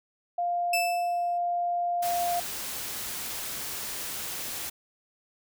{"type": "tone", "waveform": "sine", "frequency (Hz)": 700, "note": "F5", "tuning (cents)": 4, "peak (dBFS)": -25, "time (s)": [0.38, 2.4], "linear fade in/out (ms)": 5}
{"type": "tone with exponential decay", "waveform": "sawtooth", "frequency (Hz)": 2637, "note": "E7", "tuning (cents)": 0, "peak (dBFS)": -20, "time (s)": [0.73, 1.38], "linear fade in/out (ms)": 5, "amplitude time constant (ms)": 140}
{"type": "noise", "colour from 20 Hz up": "white", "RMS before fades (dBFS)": -35, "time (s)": [2.02, 4.7], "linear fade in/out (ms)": 10}
{"effects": []}